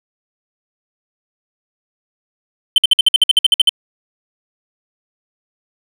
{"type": "tone bursts", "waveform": "triangle", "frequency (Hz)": 3080, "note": "G7", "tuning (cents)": -31, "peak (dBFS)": -4, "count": 13, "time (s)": [2.76, 3.693], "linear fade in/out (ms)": 2, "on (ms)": 21, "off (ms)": 55, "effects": []}